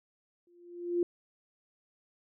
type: tone with exponential growth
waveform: sine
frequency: 348.7 Hz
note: F4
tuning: 3 cents flat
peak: -23 dBFS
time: 0.47-1.03 s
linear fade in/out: 2 ms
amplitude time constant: 120 ms
effects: none